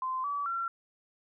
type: tone with pitch steps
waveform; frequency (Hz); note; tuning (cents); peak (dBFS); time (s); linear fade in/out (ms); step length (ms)
sine; 1036 / 1147 / 1362; C6 / D6 / F6; -17 / -41 / -44; -30; 0.02-0.68; 2; 220
effects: none